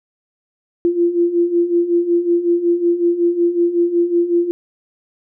sine beating tone pair, 341.4 / 346.8 Hz, F4 / F4, -39 / -12 cents, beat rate 5.4 Hz, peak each -19 / -14 dBFS, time 0.85-4.51 s, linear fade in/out 0 ms, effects none

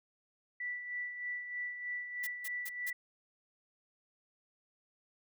sine tone with tremolo, 1966 Hz, B6, 8 cents flat, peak -35 dBFS, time 0.6-2.93 s, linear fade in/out 5 ms, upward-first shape sine, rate 3.2 Hz, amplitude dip 55%
blue noise bursts, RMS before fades -42 dBFS, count 4, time 2.23-2.904 s, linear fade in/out 10 ms, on 41 ms, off 170 ms
effects none

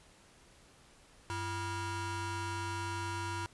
30% pulse ring-modulated tone, 435.8 Hz, A4, 17 cents flat, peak -30 dBFS, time 1.3-3.46 s, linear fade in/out 0 ms, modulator 532 Hz, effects pink hiss -61 dBFS RMS until 3.53 s + resampled to 24000 Hz

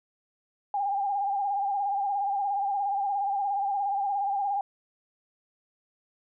sine tone with vibrato, 800 Hz, G5, 35 cents sharp, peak -25 dBFS, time 0.74-4.61 s, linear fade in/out 2 ms, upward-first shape sine, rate 17 Hz, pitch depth 56 cents each way, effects none

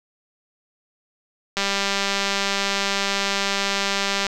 click train, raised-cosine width 0.2 ms, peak -5 dBFS, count 535, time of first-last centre 1.57-4.267 s, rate 198 Hz, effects none

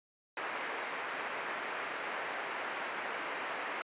white low-pass noise, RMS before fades -38 dBFS, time 0.37-3.82 s, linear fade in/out 2 ms, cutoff 2200 Hz, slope 24 dB/octave, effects high-pass 400 Hz 12 dB/octave + resampled to 8000 Hz

